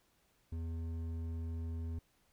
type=tone with hard clipping; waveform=triangle; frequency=82.41 Hz; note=E2; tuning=in tune; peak=-39 dBFS; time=0.52-1.99 s; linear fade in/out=5 ms; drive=12 dB; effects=pink hiss -73 dBFS RMS until 2.32 s